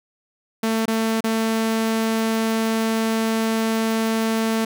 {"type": "tone with dropouts", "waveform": "sawtooth", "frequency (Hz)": 223.4, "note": "A3", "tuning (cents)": 27, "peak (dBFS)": -15, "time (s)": [0.63, 4.65], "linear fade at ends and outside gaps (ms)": 5, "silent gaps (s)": [[0.857, 0.879], [1.207, 1.24]], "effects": []}